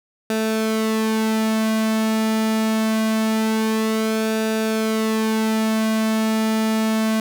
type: tone with flanger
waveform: sawtooth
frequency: 220 Hz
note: A3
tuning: in tune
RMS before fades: -20 dBFS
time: 0.3-7.2 s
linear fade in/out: 2 ms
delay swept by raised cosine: 0.95 to 2.65 ms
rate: 0.24 Hz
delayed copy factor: -0.55
effects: none